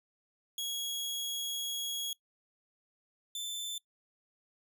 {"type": "tone pair in turn", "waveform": "sawtooth", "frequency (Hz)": [3322, 3537], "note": ["G#7", "A7"], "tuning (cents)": [0, 8], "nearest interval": "minor second", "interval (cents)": 108, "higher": "second", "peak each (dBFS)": [-31, -33], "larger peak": "first", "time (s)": [[0.58, 2.13], [3.35, 3.78]], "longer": "first", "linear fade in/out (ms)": 2, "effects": ["noise-tail reverb RT60 0.1 s tail -21 dB re dry"]}